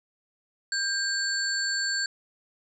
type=tone cluster; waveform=sine; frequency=1592 / 4455 / 7400 Hz; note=G6 / C#8 / A#8; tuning=+26 / +8 / -14 cents; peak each=-28 / -29 / -34 dBFS; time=0.72-2.06 s; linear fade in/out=2 ms; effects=none